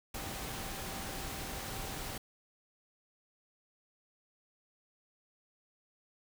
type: tone in noise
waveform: sine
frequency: 780 Hz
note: G5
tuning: 9 cents flat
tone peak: -51 dBFS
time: 0.14-2.18 s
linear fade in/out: 5 ms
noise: pink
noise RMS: -41 dBFS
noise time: 0.14-2.18 s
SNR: -13 dB
effects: none